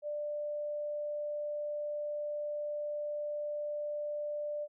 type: tone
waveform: sine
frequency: 592 Hz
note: D5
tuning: 14 cents sharp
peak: -34 dBFS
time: 0.02-4.68 s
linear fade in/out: 50 ms
effects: none